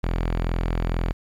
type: tone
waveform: sawtooth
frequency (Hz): 42.18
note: E1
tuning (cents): +41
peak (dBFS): -18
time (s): 0.03-1.13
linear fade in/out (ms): 10
effects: low-pass 3000 Hz 12 dB/octave + 9-bit